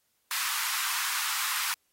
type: high-pass noise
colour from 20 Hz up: pink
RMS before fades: -31 dBFS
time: 0.31-1.74 s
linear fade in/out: 0 ms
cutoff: 960 Hz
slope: 48 dB/octave
effects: white hiss -73 dBFS RMS until 1.92 s + AAC 48 kbps